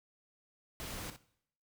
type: noise with echo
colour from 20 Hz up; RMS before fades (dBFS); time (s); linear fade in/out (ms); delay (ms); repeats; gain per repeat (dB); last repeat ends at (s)
pink; -43; 0.8-1.1; 0; 62; 1; -9; 1.162
effects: noise-tail reverb RT60 0.7 s tail -19 dB re dry